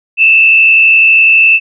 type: tone with frequency modulation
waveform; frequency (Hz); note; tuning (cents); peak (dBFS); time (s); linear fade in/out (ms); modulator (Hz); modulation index
sine; 2646; E7; +6; -3; 0.17-1.6; 50; 71.9; 0.9
effects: none